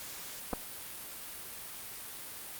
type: clicks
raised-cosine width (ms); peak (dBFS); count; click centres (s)
1; -19; 2; 0.531 / 0.535
effects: white hiss -44 dBFS RMS until 2.59 s + Opus 48 kbps